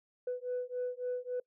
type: beating tone pair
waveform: sine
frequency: 495.1 / 498.7 Hz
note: B4 / B4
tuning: +4 / +17 cents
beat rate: 3.6 Hz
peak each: -36 / -36 dBFS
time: 0.27-1.4 s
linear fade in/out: 5 ms
effects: noise-tail reverb RT60 0.1 s tail -24 dB re dry + tanh soft clip ceiling -29 dBFS